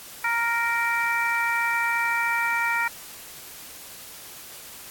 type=harmonic tone; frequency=466.2 Hz; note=A#4; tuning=in tune; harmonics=2 / 3 / 4 / 5; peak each=-27 / -27 / -27 / -27 dBFS; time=0.24-2.88 s; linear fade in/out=5 ms; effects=white hiss -42 dBFS RMS until 4.9 s + AAC 64 kbps